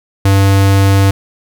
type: tone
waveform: square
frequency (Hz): 98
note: G2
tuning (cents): 0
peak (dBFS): -7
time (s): 0.25-1.11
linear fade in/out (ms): 5
effects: 8-bit